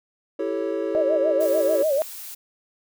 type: chord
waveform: triangle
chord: A dominant seventh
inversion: second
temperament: equal with one note detuned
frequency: 329.6 / 389.3 / 440 / 554.4 Hz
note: E4 / G4 / A4 / C#5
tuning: 0 / -12 / 0 / 0 cents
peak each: -27 dBFS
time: 0.39-1.83 s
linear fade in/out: 5 ms
type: tone with vibrato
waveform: sine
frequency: 587.3 Hz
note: D5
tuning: in tune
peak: -18 dBFS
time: 0.95-2.02 s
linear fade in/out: 0 ms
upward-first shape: sine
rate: 6.8 Hz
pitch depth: 140 cents each way
type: noise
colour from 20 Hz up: blue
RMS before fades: -37 dBFS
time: 1.4-2.35 s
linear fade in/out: 10 ms
effects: none